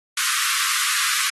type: high-pass noise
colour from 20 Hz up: pink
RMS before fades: -22 dBFS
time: 0.17-1.3 s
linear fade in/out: 5 ms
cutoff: 1100 Hz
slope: 96 dB/octave
effects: AAC 32 kbps